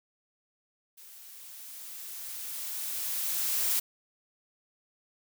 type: noise with level ramp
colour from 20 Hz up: blue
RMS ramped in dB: -51 to -27 dBFS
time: 0.97-3.8 s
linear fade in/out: 10 ms
effects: none